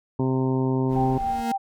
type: harmonic tone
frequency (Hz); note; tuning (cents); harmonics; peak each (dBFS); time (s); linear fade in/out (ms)
130.81; C3; 0; 1 / 2 / 3 / 4 / 5 / 6 / 7 / 8; -24 / -24 / -27 / -37 / -39 / -41 / -34 / -44; 0.19-1.18; 5
type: tone with exponential growth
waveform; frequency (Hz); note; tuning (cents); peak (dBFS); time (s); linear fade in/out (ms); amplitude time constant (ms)
40% pulse; 233.1; A#3; 0; -23; 0.87-1.52; 5; 140
type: noise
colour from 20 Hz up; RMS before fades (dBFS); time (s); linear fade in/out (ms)
brown; -37; 0.88-1.44; 50
type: tone with tremolo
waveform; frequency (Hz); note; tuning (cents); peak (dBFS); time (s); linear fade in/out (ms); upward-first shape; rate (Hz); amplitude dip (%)
sine; 784; G5; 0; -21; 0.95-1.58; 20; triangle; 3.6; 60
effects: none